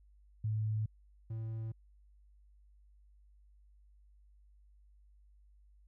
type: tone pair in turn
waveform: sine / triangle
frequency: 108.2 / 111.76 Hz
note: A2 / A2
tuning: -29 / +27 cents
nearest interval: minor second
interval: 56 cents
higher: second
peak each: -31 / -35 dBFS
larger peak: first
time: 0.44-0.86 / 1.3-1.72 s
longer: neither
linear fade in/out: 5 ms
effects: added 50 Hz sine -60 dBFS peak until 5.87 s